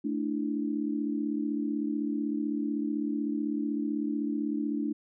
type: chord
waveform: sine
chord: A suspended fourth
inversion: none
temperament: equal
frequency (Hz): 220 / 293.7 / 329.6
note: A3 / D4 / E4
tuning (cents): 0 / 0 / 0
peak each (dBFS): -33 / -30 / -36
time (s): 0.04-4.93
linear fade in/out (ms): 10
effects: none